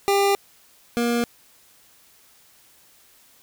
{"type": "tone pair in turn", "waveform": "25% pulse", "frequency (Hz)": [398.8, 237.1], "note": ["G4", "A#3"], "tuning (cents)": [30, 30], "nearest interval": "major sixth", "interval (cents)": 900, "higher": "first", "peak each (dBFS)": [-13, -16], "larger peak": "first", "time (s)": [[0.08, 0.35], [0.97, 1.24]], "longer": "neither", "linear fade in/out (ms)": 0, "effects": ["white hiss -55 dBFS RMS until 3.42 s"]}